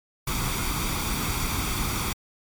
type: noise with comb filter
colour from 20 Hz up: pink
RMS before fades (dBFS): -27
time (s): 0.27-2.13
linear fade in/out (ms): 5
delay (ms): 0.86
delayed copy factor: +0.6
effects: MP3 96 kbps